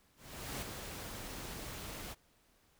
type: noise with ADSR envelope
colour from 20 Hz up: pink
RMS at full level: -40 dBFS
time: 0.16-2.15 s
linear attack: 460 ms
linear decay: 11 ms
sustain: -5 dB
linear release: 29 ms
effects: pink hiss -70 dBFS RMS until 2.79 s